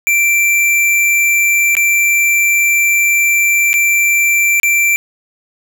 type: tone with dropouts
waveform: square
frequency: 2349 Hz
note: D7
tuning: in tune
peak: -10 dBFS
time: 0.07-4.96 s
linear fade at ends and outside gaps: 0 ms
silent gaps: 1.752-1.768 / 3.731-3.74 / 4.599-4.632 s
effects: none